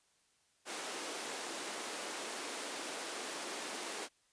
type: high-pass noise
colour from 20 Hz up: pink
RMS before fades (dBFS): -42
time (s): 0.65-4.09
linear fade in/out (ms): 50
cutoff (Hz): 300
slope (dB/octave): 24
effects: white hiss -73 dBFS RMS until 4.32 s + resampled to 22050 Hz